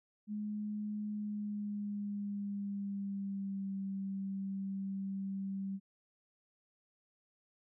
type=tone with pitch glide; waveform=sine; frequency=209.8 to 194.62 Hz; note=G#3 to G3; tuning=+18 to -12 cents; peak=-36 dBFS; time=0.27-5.8 s; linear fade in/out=50 ms; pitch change=-130 cents; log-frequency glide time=1.1-3.74 s; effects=none